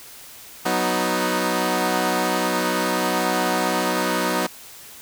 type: chord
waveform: 10% pulse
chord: B major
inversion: second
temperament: equal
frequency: 185 / 246.9 / 311.1 Hz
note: F#3 / B3 / D#4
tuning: 0 / 0 / 0 cents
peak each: -16 dBFS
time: 0.65-4.47 s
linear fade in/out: 10 ms
effects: white hiss -42 dBFS RMS until 5.01 s